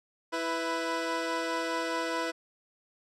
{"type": "tone pair together", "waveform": "15% pulse", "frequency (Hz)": [329.6, 496.8], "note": ["E4", "B4"], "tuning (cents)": [0, 10], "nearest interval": "perfect fifth", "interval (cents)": 710, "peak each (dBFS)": -26, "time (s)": [0.32, 2.32], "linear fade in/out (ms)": 20, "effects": ["low-pass 7000 Hz 12 dB/octave"]}